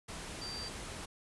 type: tone in noise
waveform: sine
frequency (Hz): 4687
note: D8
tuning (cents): -4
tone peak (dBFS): -41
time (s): 0.41-0.69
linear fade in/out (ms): 10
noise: pink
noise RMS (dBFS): -44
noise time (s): 0.08-1.06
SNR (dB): 0
effects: resampled to 24000 Hz